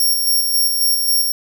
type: tone with tremolo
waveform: 10% pulse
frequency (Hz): 5540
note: F8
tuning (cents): -15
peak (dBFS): -7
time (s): 0-1.32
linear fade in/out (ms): 2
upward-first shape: square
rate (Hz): 3.7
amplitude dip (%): 35
effects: 7-bit